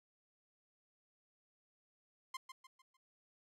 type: tone with echo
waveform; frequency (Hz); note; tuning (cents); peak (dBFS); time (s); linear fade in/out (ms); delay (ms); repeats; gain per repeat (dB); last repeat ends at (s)
sawtooth; 1046.5; C6; 0; -37; 2.34-2.37; 5; 150; 4; -8; 2.97
effects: low-pass 11000 Hz 12 dB/octave